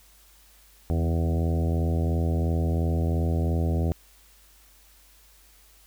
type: harmonic tone with a mistuned harmonic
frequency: 82.9 Hz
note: E2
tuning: 10 cents sharp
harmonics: 1 / 2 / 3 / 4 / 5 / 6 / 7 / 8 / 9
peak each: -23 / -29 / -33 / -35 / -37 / -39 / -40 / -41 / -42 dBFS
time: 0.9-3.92 s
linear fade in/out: 0 ms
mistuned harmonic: 2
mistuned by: -39 cents
effects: added 50 Hz sine -57 dBFS peak until 5.86 s + white hiss -57 dBFS RMS until 5.86 s